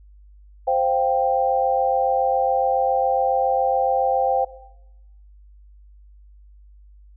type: chord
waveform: sine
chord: C suspended fourth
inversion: none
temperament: just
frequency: 523.3 / 697.7 / 784.9 Hz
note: C5 / F5 / G5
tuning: 0 / -2 / +2 cents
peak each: -21 / -24 / -20 dBFS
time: 0.67-4.45 s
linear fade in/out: 10 ms
effects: noise-tail reverb RT60 0.9 s tail -17 dB re dry + added 50 Hz sine -45 dBFS peak until 7.16 s